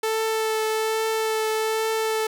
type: tone with vibrato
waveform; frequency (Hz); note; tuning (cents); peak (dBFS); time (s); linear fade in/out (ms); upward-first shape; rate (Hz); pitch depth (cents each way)
sawtooth; 440; A4; 0; -18; 0.03-2.27; 5; triangle; 1.2; 14
effects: none

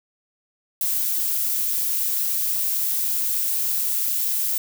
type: noise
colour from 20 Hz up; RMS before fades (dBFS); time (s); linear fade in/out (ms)
violet; -23; 0.81-4.58; 2
effects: none

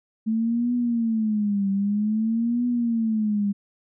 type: tone with vibrato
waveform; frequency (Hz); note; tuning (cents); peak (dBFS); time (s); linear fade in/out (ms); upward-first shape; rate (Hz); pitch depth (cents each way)
sine; 218.7; A3; -10; -20; 0.26-3.53; 20; triangle; 0.52; 200
effects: none

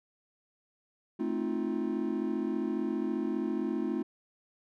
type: chord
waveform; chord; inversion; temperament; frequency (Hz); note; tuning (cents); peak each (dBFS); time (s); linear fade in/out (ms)
triangle; F dominant seventh; first; just; 218.3 / 261.9 / 314.3 / 349.2; A3 / C4 / Eb4 / F4; -13 / +2 / +18 / 0; -33; 1.19-4.03; 10
effects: none

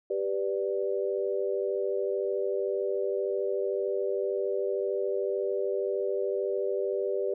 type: chord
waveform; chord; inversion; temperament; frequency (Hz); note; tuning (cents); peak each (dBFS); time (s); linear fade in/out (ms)
sine; G major; none; equal; 392 / 493.9 / 587.3; G4 / B4 / D5; 0 / 0 / 0; -29 / -32 / -33; 0.1-7.34; 5
effects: none

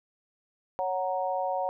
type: chord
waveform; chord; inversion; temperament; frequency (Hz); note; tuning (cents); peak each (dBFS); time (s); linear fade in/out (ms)
sine; F# major; second; equal; 554.4 / 740 / 932.3; C#5 / F#5 / A#5; 0 / 0 / 0; -31 / -30 / -33; 0.79-1.69; 0
effects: none

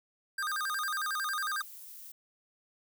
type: tone with vibrato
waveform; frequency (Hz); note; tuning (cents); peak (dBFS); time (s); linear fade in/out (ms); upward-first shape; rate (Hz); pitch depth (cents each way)
square; 1396.9; F6; 0; -32; 0.38-1.62; 5; square; 11; 220
type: noise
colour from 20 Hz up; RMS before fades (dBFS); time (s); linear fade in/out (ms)
violet; -48; 0.48-2.12; 5
effects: none

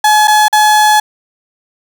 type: tone with dropouts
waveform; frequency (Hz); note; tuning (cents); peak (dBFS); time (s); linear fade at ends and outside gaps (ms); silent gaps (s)
35% pulse; 850; G#5; +40; -4; 0.04-1; 5; 0.274-0.279 / 0.483-0.527
effects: none

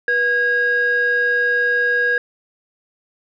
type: tone pair together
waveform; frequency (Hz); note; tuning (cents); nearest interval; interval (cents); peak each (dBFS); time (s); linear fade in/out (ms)
sine; 486.8 / 1639; B4 / G#6; -25 / -23; octave + major sixth; 2102; -21 / -14; 0.08-2.18; 2
effects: tanh soft clip ceiling -10 dBFS

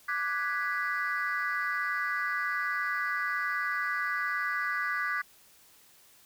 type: chord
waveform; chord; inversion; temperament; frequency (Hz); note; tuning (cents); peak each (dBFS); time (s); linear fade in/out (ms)
sine; G# half-diminished seventh; second; equal; 1174.7 / 1480 / 1661.2 / 1975.5; D6 / F#6 / G#6 / B6; 0 / 0 / 0 / 0; -33; 0.08-5.22; 10
effects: tanh soft clip ceiling -22 dBFS + white hiss -59 dBFS RMS until 6.25 s

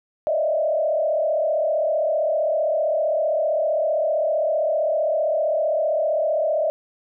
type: tone with frequency modulation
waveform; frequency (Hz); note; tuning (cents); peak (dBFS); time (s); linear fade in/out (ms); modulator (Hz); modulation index
sine; 622.3; D#5; 0; -18; 0.27-6.7; 0; 35.4; 1.3
effects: none

